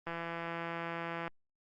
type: click train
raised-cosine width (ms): 0.5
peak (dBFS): -24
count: 204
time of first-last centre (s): 0.07-1.278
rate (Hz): 168
effects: Opus 32 kbps